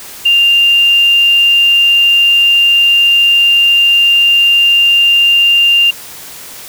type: tone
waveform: sine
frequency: 2794 Hz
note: F7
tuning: in tune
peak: -5 dBFS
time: 0.25-5.91 s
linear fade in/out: 10 ms
effects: white hiss -30 dBFS RMS until 6.68 s